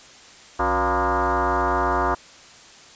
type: tone with frequency modulation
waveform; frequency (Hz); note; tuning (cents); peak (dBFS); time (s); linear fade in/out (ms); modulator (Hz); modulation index
sine; 152.5; D#3; -34; -18; 0.59-2.15; 10; 213; 5.8
effects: white hiss -46 dBFS RMS until 2.95 s + resampled to 16000 Hz